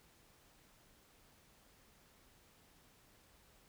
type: silence
effects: pink hiss -67 dBFS RMS until 3.68 s